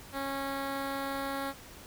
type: tone with notch filter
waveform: 10% pulse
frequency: 274.4 Hz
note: C#4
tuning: 17 cents flat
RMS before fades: -35 dBFS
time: 0.12-1.54 s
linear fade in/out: 50 ms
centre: 6500 Hz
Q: 0.97
effects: pink hiss -50 dBFS RMS until 1.86 s